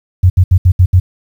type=tone bursts at uneven times; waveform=sine; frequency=91 Hz; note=F#2; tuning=28 cents flat; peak=-3 dBFS; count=6; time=0.23-0.3 / 0.37-0.44 / 0.51-0.58 / 0.65-0.72 / 0.79-0.86 / 0.93-1 s; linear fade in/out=10 ms; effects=7-bit